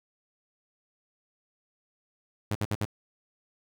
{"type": "tone bursts", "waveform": "sawtooth", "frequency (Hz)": 103.83, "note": "G#2", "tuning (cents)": 0, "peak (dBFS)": -23, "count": 4, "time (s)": [2.51, 2.851], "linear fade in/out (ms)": 0, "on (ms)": 41, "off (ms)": 59, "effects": []}